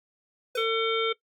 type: tone with exponential decay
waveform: square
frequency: 501 Hz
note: B4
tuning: 25 cents sharp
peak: -27 dBFS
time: 0.55-0.72 s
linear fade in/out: 5 ms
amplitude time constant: 36 ms
type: harmonic tone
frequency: 450 Hz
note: A4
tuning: 39 cents sharp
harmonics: 1 / 3 / 5 / 7 / 8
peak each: -25 / -30 / -32 / -33 / -34 dBFS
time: 0.57-1.13 s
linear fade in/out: 10 ms
effects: noise-tail reverb RT60 0.1 s tail -19 dB re dry + Opus 48 kbps